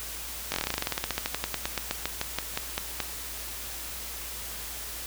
slowing click train, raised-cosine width 0.2 ms, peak -10 dBFS, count 30, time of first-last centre 0.52-3.003 s, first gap 20 ms, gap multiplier 1.09, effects added 57 Hz sine -45 dBFS peak until 5.06 s + white hiss -38 dBFS RMS until 5.06 s

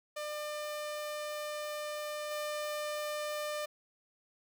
sawtooth tone with level steps, 599 Hz, D5, 34 cents sharp, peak -33 / -31 dBFS, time 0.16-3.66 s, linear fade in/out 10 ms, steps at 2.31 s, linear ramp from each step 2 ms, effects none

